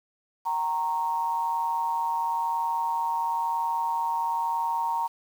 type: tone with amplitude modulation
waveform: sine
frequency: 928 Hz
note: A#5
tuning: 8 cents flat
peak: -21 dBFS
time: 0.45-5.08 s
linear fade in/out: 20 ms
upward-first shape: sine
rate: 161 Hz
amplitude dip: 70%
effects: 8-bit